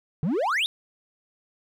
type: exponential sweep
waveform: triangle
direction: up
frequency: 139 to 3846 Hz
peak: -20 dBFS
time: 0.23-0.66 s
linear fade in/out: 0 ms
effects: none